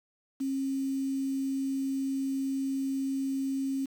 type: tone with quantisation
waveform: sine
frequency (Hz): 270.2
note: C#4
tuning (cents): -44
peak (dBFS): -28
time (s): 0.4-3.86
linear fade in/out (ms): 10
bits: 8
effects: none